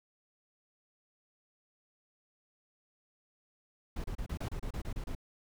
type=noise bursts; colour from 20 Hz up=brown; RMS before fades=-37 dBFS; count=11; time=3.96-5.151 s; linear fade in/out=5 ms; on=81 ms; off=30 ms; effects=none